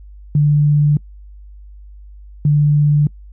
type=tone pair in turn; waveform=sine; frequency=147.4 / 147.4 Hz; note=D3 / D3; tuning=+7 / +7 cents; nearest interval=unison; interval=0 cents; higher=neither; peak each=-9 dBFS; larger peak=neither; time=0.35-0.97 / 2.45-3.07 s; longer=neither; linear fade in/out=2 ms; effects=noise-tail reverb RT60 0.1 s tail -26 dB re dry + added 50 Hz sine -35 dBFS peak until 3.32 s